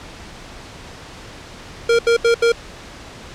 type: tone bursts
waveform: square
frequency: 466.2 Hz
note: A#4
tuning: in tune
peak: -12 dBFS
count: 4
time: 1.89-2.521 s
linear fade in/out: 5 ms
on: 100 ms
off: 77 ms
effects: pink hiss -37 dBFS RMS until 3.34 s + low-pass 6000 Hz 12 dB/octave